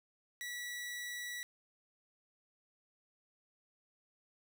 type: tone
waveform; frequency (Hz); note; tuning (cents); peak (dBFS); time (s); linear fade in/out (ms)
sawtooth; 1945; B6; -27; -37; 0.41-1.43; 0
effects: none